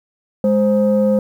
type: tone pair together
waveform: sine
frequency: 207.7 / 523.3 Hz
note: G#3 / C5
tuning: 0 / 0 cents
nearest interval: octave + major third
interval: 1600 cents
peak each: -13 dBFS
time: 0.44-1.19 s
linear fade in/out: 2 ms
effects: tanh soft clip ceiling -7 dBFS + 8-bit